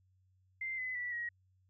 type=tone with pitch steps; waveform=sine; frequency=2085 / 2021 / 1958.9 / 1898.7 Hz; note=C7 / B6 / B6 / A#6; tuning=-7 / +39 / -15 / +31 cents; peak=-36 dBFS; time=0.61-1.29 s; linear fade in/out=5 ms; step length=170 ms; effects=added 93 Hz sine -68 dBFS peak until 1.69 s